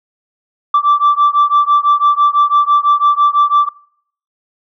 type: beating tone pair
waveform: sine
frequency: 1165 / 1171 Hz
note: D6 / D6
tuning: -14 / -5 cents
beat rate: 6 Hz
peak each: -10 dBFS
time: 0.74-3.69 s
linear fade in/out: 5 ms
effects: noise-tail reverb RT60 0.6 s tail -22 dB re dry + tanh soft clip ceiling -4 dBFS